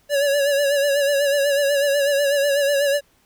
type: tone with vibrato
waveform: square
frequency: 566 Hz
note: C#5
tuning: 36 cents sharp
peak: -17 dBFS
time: 0.09-3.01 s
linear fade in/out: 50 ms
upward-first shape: sine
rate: 8.1 Hz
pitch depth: 52 cents each way
effects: pink hiss -60 dBFS RMS until 3.25 s